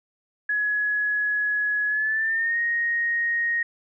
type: tone with pitch glide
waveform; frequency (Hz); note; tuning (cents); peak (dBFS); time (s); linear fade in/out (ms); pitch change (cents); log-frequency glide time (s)
sine; 1685 to 1869.6; G#6 to A#6; +25 to +5; -21; 0.49-3.63; 5; +180; 1.87-2.59
effects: none